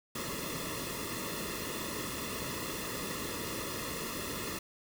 pink noise with comb filter, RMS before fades -38 dBFS, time 0.15-4.59 s, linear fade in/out 5 ms, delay 1.3 ms, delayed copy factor -0.85, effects none

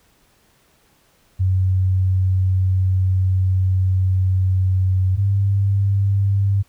sine tone pair in turn, 93.6 / 99.05 Hz, F#2 / G2, +20 / +18 cents, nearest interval minor second, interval 98 cents, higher second, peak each -14 / -14 dBFS, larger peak neither, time 1.39-5.17 / 5.17-6.63 s, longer first, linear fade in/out 20 ms, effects pink hiss -58 dBFS RMS until 6.68 s

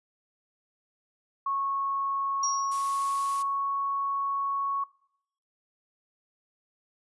sine tone with pitch glide, 1100 to 1108.3 Hz, C#6 to C#6, -14 to -1 cents, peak -26 dBFS, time 1.46-4.84 s, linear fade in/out 5 ms, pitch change +13 cents, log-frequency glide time 2.59-3.72 s
sine tone with exponential decay, 5660 Hz, F8, 22 cents sharp, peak -25 dBFS, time 2.43-3.03 s, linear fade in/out 5 ms, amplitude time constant 130 ms
blue noise, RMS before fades -39 dBFS, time 2.71-3.43 s, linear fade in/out 10 ms
effects noise-tail reverb RT60 0.7 s tail -22 dB re dry + resampled to 24000 Hz

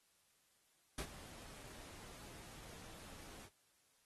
pink noise with ADSR envelope, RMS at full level -42 dBFS, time 0.98-3.5 s, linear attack 4 ms, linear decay 73 ms, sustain -14 dB, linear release 56 ms, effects white hiss -75 dBFS RMS until 4.05 s + AAC 32 kbps

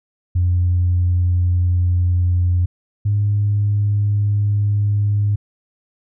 sine tone pair in turn, 88.9 / 102.89 Hz, F2 / G#2, +31 / -16 cents, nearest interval minor third, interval 253 cents, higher second, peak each -12 / -13 dBFS, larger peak first, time 0.35-2.66 / 3.05-5.36 s, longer neither, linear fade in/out 10 ms, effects tanh soft clip ceiling -9 dBFS

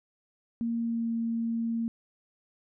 sine tone with pitch glide, 232 to 229.7 Hz, A#3 to A#3, -8 to -25 cents, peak -27 dBFS, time 0.61-1.88 s, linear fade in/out 0 ms, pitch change -17 cents, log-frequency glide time 0.77-1.13 s, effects none

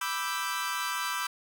sawtooth chord, E minor seventh, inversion second, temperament equal, 987.8 / 1174.7 / 1318.5 / 1568 Hz, B5 / D6 / E6 / G6, 0 / 0 / 0 / 0 cents, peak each -32 dBFS, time 0.01-1.27 s, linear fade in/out 5 ms, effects none

